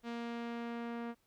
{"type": "tone with low-pass filter sweep", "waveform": "sawtooth", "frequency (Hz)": 234.8, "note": "A#3", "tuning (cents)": 13, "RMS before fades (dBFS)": -41, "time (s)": [0.03, 1.15], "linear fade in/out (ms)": 50, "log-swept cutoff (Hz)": [4000, 1800], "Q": 0.81, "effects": ["pink hiss -75 dBFS RMS until 1.26 s"]}